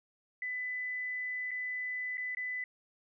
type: tone with dropouts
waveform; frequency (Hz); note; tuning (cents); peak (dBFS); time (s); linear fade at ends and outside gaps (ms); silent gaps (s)
sine; 2000; B6; +21; -34; 0.42-2.64; 2; 1.509-1.514 / 2.172-2.179 / 2.349-2.37
effects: none